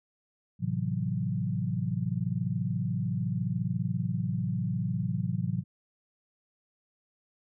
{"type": "chord", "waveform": "sine", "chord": "F# half-diminished seventh", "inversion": "first", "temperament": "equal", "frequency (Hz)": [110, 130.81, 164.81, 185], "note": ["A2", "C3", "E3", "F#3"], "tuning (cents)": [0, 0, 0, 0], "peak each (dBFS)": -33, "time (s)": [0.59, 5.64], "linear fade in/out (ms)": 50, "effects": []}